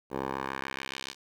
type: tone with band-pass filter sweep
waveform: 10% pulse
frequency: 67 Hz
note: C2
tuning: 42 cents sharp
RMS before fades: -36 dBFS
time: 0.1-1.15 s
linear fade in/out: 50 ms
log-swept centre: 570 to 4500 Hz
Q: 1.3
effects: 9-bit